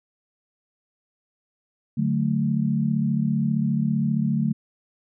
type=chord; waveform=sine; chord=D major; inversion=none; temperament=equal; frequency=146.83 / 185 / 220 Hz; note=D3 / F#3 / A3; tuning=0 / 0 / 0 cents; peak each=-24 / -26 / -23 dBFS; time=1.97-4.53 s; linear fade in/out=10 ms; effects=none